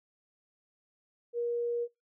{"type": "tone", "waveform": "sine", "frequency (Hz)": 474.8, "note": "A#4", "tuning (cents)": 32, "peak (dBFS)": -29, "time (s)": [1.33, 1.88], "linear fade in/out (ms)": 50, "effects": ["noise-tail reverb RT60 0.2 s tail -23 dB re dry"]}